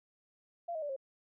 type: tone with pitch steps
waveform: sine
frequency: 686 / 632.7 / 583.6 / 538.2 Hz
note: F5 / D#5 / D5 / C5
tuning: -31 / +29 / -11 / +49 cents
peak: -35 dBFS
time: 0.68-0.964 s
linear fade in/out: 10 ms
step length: 71 ms
effects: none